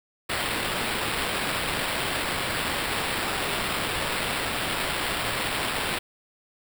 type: noise with sample-and-hold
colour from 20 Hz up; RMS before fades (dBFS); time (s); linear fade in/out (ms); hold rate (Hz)
violet; -28; 0.29-5.99; 10; 6300
effects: none